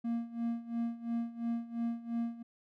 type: tone with tremolo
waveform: triangle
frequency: 233.1 Hz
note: A#3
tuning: in tune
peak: -28 dBFS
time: 0.04-2.43 s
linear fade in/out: 10 ms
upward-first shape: sine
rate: 2.9 Hz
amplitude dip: 85%
effects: none